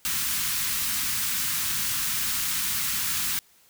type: band-stop noise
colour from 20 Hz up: white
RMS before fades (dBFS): -27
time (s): 0.05-3.39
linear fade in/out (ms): 0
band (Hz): 250 to 1100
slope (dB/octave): 24
effects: white hiss -59 dBFS RMS until 3.69 s